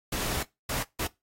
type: noise bursts at uneven times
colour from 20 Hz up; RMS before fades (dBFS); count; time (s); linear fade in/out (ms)
pink; -31; 3; 0.12-0.43 / 0.69-0.83 / 0.99-1.07; 5
effects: noise-tail reverb RT60 0.2 s tail -20 dB re dry + AAC 48 kbps